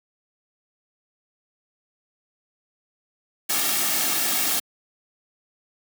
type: noise with comb filter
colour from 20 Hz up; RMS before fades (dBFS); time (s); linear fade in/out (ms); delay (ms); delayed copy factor
white; -23; 3.49-4.6; 10; 2; -0.55
effects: high-pass 200 Hz 12 dB/octave